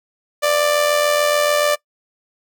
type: tone with amplitude modulation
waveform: sawtooth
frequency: 590 Hz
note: D5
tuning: 8 cents sharp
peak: -8 dBFS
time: 0.42-1.76 s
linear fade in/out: 20 ms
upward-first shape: sine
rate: 86.9 Hz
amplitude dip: 50%
effects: noise-tail reverb RT60 0.1 s tail -21 dB re dry